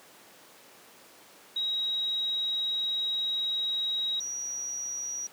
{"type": "tone pair in turn", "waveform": "sine", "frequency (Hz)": [3820, 5783], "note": ["A#7", "F#8"], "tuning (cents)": [42, -41], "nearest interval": "perfect fifth", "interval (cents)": 717, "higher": "second", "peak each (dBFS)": [-27, -32], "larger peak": "first", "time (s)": [[1.56, 4.2], [4.2, 5.27]], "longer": "first", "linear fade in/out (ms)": 5, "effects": ["pink hiss -53 dBFS RMS until 5.32 s", "high-pass 300 Hz 12 dB/octave"]}